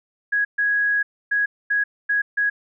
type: tone bursts at uneven times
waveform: sine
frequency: 1661.2 Hz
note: G#6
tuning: in tune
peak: -17 dBFS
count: 6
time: 0.32-0.45 / 0.58-1.03 / 1.31-1.46 / 1.7-1.84 / 2.09-2.22 / 2.37-2.5 s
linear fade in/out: 10 ms
effects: none